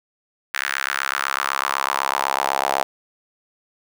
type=tone with high-pass filter sweep; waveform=sawtooth; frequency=68 Hz; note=C#2; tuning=33 cents flat; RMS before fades=-23 dBFS; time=0.54-2.83 s; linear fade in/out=0 ms; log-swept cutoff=1700 to 740 Hz; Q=3; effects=none